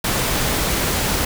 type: noise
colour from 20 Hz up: pink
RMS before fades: -20 dBFS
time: 0.04-1.25 s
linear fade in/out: 5 ms
effects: none